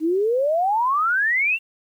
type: exponential sweep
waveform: sine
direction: up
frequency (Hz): 304.2 to 2794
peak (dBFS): -17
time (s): 0-1.59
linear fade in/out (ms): 50
effects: 9-bit